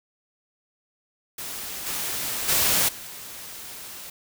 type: noise with level steps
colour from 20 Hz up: white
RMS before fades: -34 / -29 / -21 / -39 dBFS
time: 1.38-4.1 s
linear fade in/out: 5 ms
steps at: 1.86 / 2.48 / 2.88 s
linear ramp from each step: 10 ms
effects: none